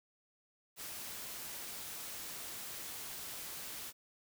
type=noise; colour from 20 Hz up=white; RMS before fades=-45 dBFS; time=0.76-3.93 s; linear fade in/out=50 ms; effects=none

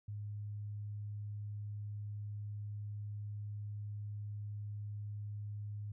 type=tone; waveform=sine; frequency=103.83 Hz; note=G#2; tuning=in tune; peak=-40 dBFS; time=0.08-5.92 s; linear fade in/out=5 ms; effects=none

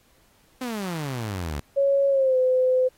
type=exponential sweep; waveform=sawtooth; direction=down; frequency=262.2 to 68.6 Hz; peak=-24 dBFS; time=0.61-1.6 s; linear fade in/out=5 ms
type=tone with pitch glide; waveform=sine; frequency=554.4 to 511.3 Hz; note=C#5 to C5; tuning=0 to -40 cents; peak=-17 dBFS; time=1.76-2.89 s; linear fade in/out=20 ms; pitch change=-140 cents; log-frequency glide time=2.09-2.37 s
effects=pink hiss -61 dBFS RMS until 2.97 s + AAC 48 kbps

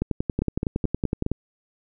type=two click trains; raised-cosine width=3 ms; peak=-11 / -10 dBFS; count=5 / 15; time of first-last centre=0.42-1.264 / 0.02-1.316 s; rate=4.74 / 10.8 Hz; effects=none

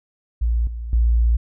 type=tone with level steps; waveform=sine; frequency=57.8 Hz; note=A#1; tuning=14 cents flat; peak=-16 / -26 / -13 dBFS; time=0.41-1.37 s; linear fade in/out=10 ms; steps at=0.67 / 0.93 s; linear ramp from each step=2 ms; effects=none

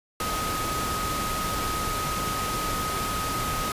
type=tone in noise; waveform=sine; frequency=1257 Hz; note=D#6; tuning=17 cents sharp; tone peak=-29 dBFS; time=0.2-3.72 s; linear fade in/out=2 ms; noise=pink; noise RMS=-30 dBFS; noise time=0.2-3.72 s; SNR=-2 dB; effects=resampled to 32000 Hz

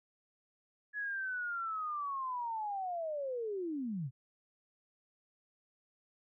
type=linear sweep; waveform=sine; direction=down; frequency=1700 to 116.54 Hz; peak=-35 dBFS; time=0.93-4.11 s; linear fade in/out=50 ms; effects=none

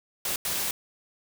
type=noise bursts at uneven times; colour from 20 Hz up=white; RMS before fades=-29 dBFS; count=2; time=0.25-0.36 / 0.45-0.71 s; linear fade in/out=2 ms; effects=none

